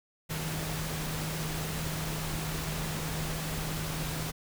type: tone in noise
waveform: sine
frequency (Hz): 157.2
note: D#3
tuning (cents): +18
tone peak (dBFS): -35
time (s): 0.29-4.32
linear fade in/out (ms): 20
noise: pink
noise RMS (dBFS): -36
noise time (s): 0.29-4.32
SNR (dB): -2
effects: none